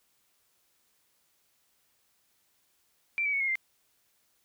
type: tone with pitch steps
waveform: sine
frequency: 2349 / 2282 / 2217 / 2154 / 2093 Hz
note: D7 / C#7 / C#7 / C7 / C7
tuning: 0 / +50 / 0 / +50 / 0 cents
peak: -26 dBFS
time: 3.18-3.555 s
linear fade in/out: 0 ms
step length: 75 ms
effects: white hiss -71 dBFS RMS until 4.44 s